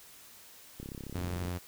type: click train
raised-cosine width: 3 ms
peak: -29 dBFS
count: 24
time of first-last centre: 0.8-1.482 s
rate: 33.7 Hz
type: tone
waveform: sawtooth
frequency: 89 Hz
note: F2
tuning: 33 cents sharp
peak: -30 dBFS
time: 1.14-1.59 s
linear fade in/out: 20 ms
effects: white hiss -54 dBFS RMS until 1.67 s